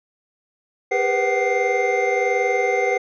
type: tone cluster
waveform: triangle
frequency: 401.1 / 483.7 / 505 / 755 / 2096 Hz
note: G4 / B4 / B4 / F#5 / C7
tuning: +40 / -36 / +39 / +35 / +2 cents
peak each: -22 dBFS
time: 0.91-2.98 s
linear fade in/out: 10 ms
effects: resampled to 16000 Hz